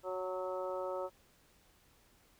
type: harmonic tone with a mistuned harmonic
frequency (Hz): 185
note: F#3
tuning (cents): 0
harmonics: 2 / 3 / 4 / 5 / 6 / 7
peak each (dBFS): -42 / -38 / -49 / -45 / -52 / -46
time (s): 0.03-1.1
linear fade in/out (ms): 50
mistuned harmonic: 5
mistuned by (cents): -19
effects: pink hiss -67 dBFS RMS until 2.39 s